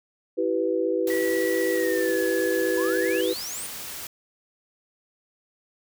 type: chord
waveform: sine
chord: E minor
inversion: none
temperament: equal with one note detuned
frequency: 329.6 / 385.7 / 493.9 Hz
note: E4 / G4 / B4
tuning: 0 / -28 / 0 cents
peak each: -27 / -26 / -25 dBFS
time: 0.37-3.34 s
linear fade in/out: 20 ms
type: noise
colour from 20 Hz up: white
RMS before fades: -36 dBFS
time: 1.07-4.07 s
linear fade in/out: 2 ms
type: tone with pitch glide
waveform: sine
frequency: 1940 to 1698.7 Hz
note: B6 to G#6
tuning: -31 to +39 cents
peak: -30 dBFS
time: 1.1-3.21 s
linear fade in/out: 2 ms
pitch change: -230 cents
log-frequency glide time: 1.73-2.17 s
type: exponential sweep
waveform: sine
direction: up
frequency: 950 to 9700 Hz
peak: -33 dBFS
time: 2.77-3.67 s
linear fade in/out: 10 ms
effects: none